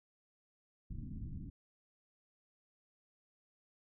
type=low-pass noise; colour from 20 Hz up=pink; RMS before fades=-44 dBFS; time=0.9-1.5 s; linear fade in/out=5 ms; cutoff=280 Hz; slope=48 dB/octave; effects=none